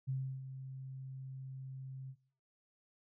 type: tone with ADSR envelope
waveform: sine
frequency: 132.5 Hz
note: C3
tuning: 22 cents sharp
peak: -33 dBFS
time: 0.07-2.16 s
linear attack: 23 ms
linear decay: 320 ms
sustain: -10 dB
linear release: 64 ms
effects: noise-tail reverb RT60 0.7 s tail -25 dB re dry